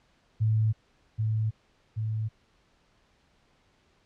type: tone with echo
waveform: sine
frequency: 109.5 Hz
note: A2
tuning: 8 cents flat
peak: -21 dBFS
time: 0.4-0.73 s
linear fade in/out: 20 ms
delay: 780 ms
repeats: 2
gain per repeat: -3 dB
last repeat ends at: 2.29 s
effects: pink hiss -66 dBFS RMS until 4.05 s + low-pass 5000 Hz 12 dB/octave